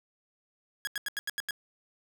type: tone bursts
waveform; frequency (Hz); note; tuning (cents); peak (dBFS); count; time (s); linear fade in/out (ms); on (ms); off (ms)
sawtooth; 1661.2; G#6; 0; -27; 7; 0.85-1.508; 0; 22; 84
effects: none